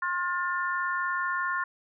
harmonic tone, 355.4 Hz, F4, 30 cents sharp, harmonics 3 / 4 / 5, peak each -30 / -31 / -32 dBFS, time 0.02-1.64 s, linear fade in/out 5 ms, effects none

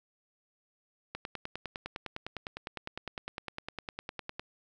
click train, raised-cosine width 0.3 ms, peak -21 dBFS, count 33, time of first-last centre 1.15-4.395 s, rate 9.86 Hz, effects none

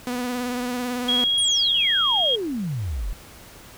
sawtooth tone with vibrato, 246.9 Hz, B3, in tune, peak -21 dBFS, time 0.07-1.24 s, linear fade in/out 0 ms, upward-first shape triangle, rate 18 Hz, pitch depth 38 cents each way
sine tone with pitch glide, 3293 to 3255 Hz, G#7 to G#7, -15 to -36 cents, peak -18 dBFS, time 1.08-2.36 s, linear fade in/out 10 ms, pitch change -21 cents, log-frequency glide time 1.42-2.15 s
sine exponential sweep, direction down, 9956 to 39.16 Hz, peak -24 dBFS, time 1.38-3.13 s, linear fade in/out 0 ms
effects pink hiss -45 dBFS RMS until 3.77 s

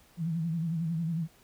sine tone with vibrato, 164.81 Hz, E3, in tune, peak -28 dBFS, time 0.17-1.28 s, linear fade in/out 50 ms, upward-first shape sine, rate 11 Hz, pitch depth 82 cents each way, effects pink hiss -61 dBFS RMS until 1.43 s

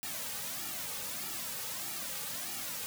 white noise with flanger, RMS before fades -39 dBFS, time 0.03-2.86 s, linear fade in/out 0 ms, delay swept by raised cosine 1.9 to 3 ms, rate 1.6 Hz, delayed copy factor -0.9, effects none

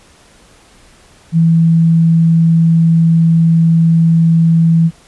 sine tone, 164.81 Hz, E3, in tune, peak -6 dBFS, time 1.32-4.91 s, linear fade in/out 50 ms, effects pink hiss -45 dBFS RMS until 5.07 s + resampled to 24000 Hz

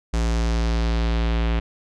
square tone with low-pass filter sweep, 56.9 Hz, A#1, 41 cents flat, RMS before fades -21 dBFS, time 0.13-1.6 s, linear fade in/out 10 ms, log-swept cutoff 7100 to 3000 Hz, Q 1.6, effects none

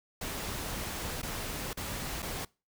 pink noise with dropouts, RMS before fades -37 dBFS, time 0.21-2.45 s, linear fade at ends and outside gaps 5 ms, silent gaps 1.218-1.229 / 1.732-1.771 / 2.222-2.226 s, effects noise-tail reverb RT60 0.3 s tail -24 dB re dry

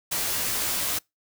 white noise with comb filter, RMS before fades -27 dBFS, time 0.11-0.99 s, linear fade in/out 10 ms, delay 15 ms, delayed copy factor -0.6, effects noise-tail reverb RT60 0.2 s tail -26 dB re dry

